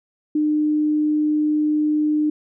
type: tone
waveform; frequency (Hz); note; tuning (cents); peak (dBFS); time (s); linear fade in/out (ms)
sine; 302.6; D#4; -48; -16; 0.35-2.3; 5
effects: none